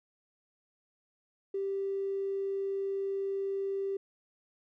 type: tone with tanh clipping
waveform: triangle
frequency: 392 Hz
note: G4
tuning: in tune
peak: -30 dBFS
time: 1.54-3.97 s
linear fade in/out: 5 ms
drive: 2 dB
effects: none